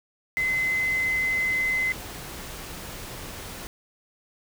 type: tone in noise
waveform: sine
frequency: 2048 Hz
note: C7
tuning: 38 cents flat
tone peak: -22 dBFS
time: 0.37-1.92 s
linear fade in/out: 0 ms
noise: pink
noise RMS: -38 dBFS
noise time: 0.37-3.67 s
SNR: +13 dB
effects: none